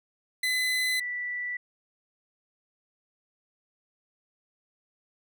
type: tone pair in turn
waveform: 30% pulse / sine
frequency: 2016 / 1966.5 Hz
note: B6 / B6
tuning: +35 / -8 cents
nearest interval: unison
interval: 43 cents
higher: first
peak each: -22 / -30 dBFS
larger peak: first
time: 0.43-1 / 1-1.57 s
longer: neither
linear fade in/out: 5 ms
effects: none